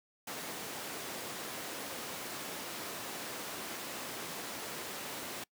pink high-pass noise, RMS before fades -42 dBFS, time 0.27-5.44 s, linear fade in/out 5 ms, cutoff 250 Hz, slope 12 dB/octave, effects noise-tail reverb RT60 0.1 s tail -24 dB re dry

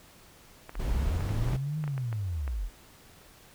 clicks, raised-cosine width 0.5 ms, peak -26 dBFS, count 11, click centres 0.694 / 0.754 / 1.207 / 1.292 / 1.486 / 1.533 / 1.84 / 1.878 / 1.979 / 2.128 / 2.478 s
sine linear two-way sweep, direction up then down, 36.45 to 156.9 to 36.45 Hz, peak -29 dBFS, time 0.74-2.7 s, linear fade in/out 50 ms, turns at 1.79 s
brown noise, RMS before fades -31 dBFS, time 0.79-1.57 s, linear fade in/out 10 ms
effects pink hiss -55 dBFS RMS until 3.54 s

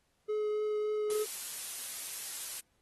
triangle tone with vibrato, 424.3 Hz, G#4, 37 cents sharp, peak -28 dBFS, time 0.28-1.25 s, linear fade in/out 20 ms, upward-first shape triangle, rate 3.5 Hz, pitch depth 9 cents each way
blue noise, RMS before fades -38 dBFS, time 1.1-2.6 s, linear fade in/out 2 ms
effects pink hiss -75 dBFS RMS until 2.81 s + AAC 32 kbps

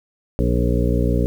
harmonic tone with a mistuned harmonic, 59.8 Hz, A#1, 45 cents sharp, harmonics 1 / 2 / 3 / 4 / 5 / 7 / 8 / 9, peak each -19 / -22 / -24 / -25 / -26 / -27 / -28 / -29 dBFS, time 0.39-1.26 s, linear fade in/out 0 ms, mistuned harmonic 7, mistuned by -26 cents, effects 8-bit

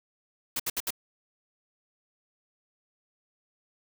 white noise bursts, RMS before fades -30 dBFS, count 4, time 0.56-0.906 s, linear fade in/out 5 ms, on 37 ms, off 66 ms, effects none

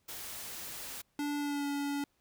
white noise, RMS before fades -43 dBFS, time 0.08-1.02 s, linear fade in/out 10 ms
square tone with pitch glide, 290.7 to 284.6 Hz, D4 to C#4, -18 to +46 cents, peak -33 dBFS, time 1.19-2.04 s, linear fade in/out 2 ms, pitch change -36 cents, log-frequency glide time 1.38-1.66 s
effects pink hiss -75 dBFS RMS until 2.2 s

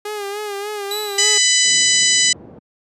sawtooth tone with vibrato, 410.6 Hz, G#4, 20 cents flat, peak -20 dBFS, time 0.05-1.38 s, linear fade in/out 5 ms, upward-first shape sine, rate 3.4 Hz, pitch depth 57 cents each way
sawtooth tone with exponential decay, 3951 Hz, B7, in tune, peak -18 dBFS, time 0.91-1.93 s, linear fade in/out 2 ms, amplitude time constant 220 ms
harmonic tone, 997 Hz, B5, 16 cents sharp, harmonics 2 / 3 / 4 / 5 / 6 / 7 / 8, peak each -20 / -20 / -20 / -20 / -20 / -20 / -20 dBFS, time 1.18-2.33 s, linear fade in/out 5 ms
pink low-pass noise, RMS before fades -36 dBFS, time 1.64-2.59 s, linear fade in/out 5 ms, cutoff 470 Hz, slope 12 dB/octave
effects high-pass 150 Hz 12 dB/octave + resampled to 32000 Hz

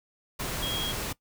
sine tone in noise, 3273 Hz, G#7, 26 cents flat, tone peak -31 dBFS, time 0.62-0.92 s, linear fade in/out 10 ms, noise pink, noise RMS -33 dBFS, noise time 0.39-1.13 s, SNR -1 dB, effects noise-tail reverb RT60 0.1 s tail -20 dB re dry

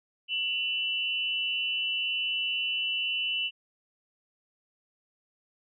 sine tone pair together, 2701 / 2960 Hz, E7 / F#7, +42 / 0 cents, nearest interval major second, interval 158 cents, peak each -31 / -29 dBFS, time 0.28-3.51 s, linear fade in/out 50 ms, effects none

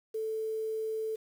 sine tone with quantisation, 440 Hz, A4, in tune, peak -31 dBFS, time 0.14-1.16 s, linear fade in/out 10 ms, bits 9, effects none

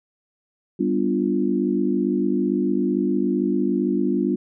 sine chord, G dominant seventh, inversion none, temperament equal, 196 / 246.9 / 293.7 / 349.2 Hz, G3 / B3 / D4 / F4, 0 / 0 / 0 / 0 cents, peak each -24 dBFS, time 0.79-4.36 s, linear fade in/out 10 ms, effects none

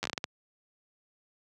slowing click train, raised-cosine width 0.2 ms, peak -14 dBFS, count 8, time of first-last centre 0.03-0.241 s, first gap 10 ms, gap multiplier 1.36, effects high-pass 100 Hz 12 dB/octave

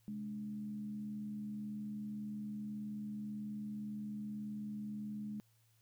sine tone with frequency modulation, 210 Hz, G#3, 19 cents sharp, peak -40 dBFS, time 0.08-5.4 s, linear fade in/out 0 ms, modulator 78.2 Hz, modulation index 0.37, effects added 113 Hz sine -70 dBFS peak until 5.81 s + white hiss -75 dBFS RMS until 5.81 s

